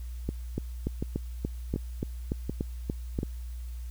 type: two click trains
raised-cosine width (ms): 3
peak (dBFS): -17 / -16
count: 5 / 10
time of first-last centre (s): 0.29-3.231 / 0.58-3.189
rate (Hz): 1.36 / 3.45
effects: added 60 Hz sine -35 dBFS peak until 3.9 s + white hiss -58 dBFS RMS until 3.9 s